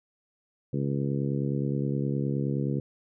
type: harmonic tone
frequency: 69.6 Hz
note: C#2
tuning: 8 cents sharp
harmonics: 2 / 3 / 4 / 5 / 6 / 7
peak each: -28 / -32 / -34 / -36 / -38 / -39 dBFS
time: 0.73-2.8 s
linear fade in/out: 5 ms
effects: none